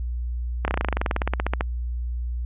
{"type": "slowing click train", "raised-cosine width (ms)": 0.5, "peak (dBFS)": -8, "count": 21, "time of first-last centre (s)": [0.65, 1.609], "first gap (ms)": 29, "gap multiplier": 1.05, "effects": ["added 60 Hz sine -25 dBFS peak until 2.45 s", "resampled to 8000 Hz"]}